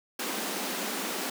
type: high-pass noise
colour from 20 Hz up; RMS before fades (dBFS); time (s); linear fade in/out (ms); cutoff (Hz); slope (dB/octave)
pink; -33; 0.19-1.3; 5; 190; 96
effects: none